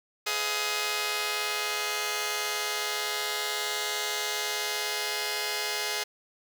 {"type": "chord", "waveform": "5% pulse", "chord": "F half-diminished seventh", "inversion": "first", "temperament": "just", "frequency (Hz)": [419.1, 502.9, 628.6, 698.5], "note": ["Ab4", "Cb5", "Eb5", "F5"], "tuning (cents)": [16, 31, 18, 0], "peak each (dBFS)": [-20, -25, -26, -25], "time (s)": [0.26, 6.04], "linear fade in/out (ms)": 10, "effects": []}